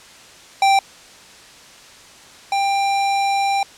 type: tone pair in turn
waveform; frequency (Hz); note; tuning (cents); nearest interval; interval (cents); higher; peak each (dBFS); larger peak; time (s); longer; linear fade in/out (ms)
square; 784 / 792.2; G5 / G5; 0 / +18; unison; 18; second; -12 / -17; first; 0.62-0.79 / 2.52-3.63; second; 2
effects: white hiss -43 dBFS RMS until 3.77 s + low-pass 7000 Hz 12 dB/octave